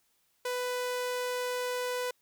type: tone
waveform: sawtooth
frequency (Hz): 496.7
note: B4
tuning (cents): +10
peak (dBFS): -27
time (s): 0.45-2.11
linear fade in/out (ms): 5
effects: white hiss -72 dBFS RMS until 2.21 s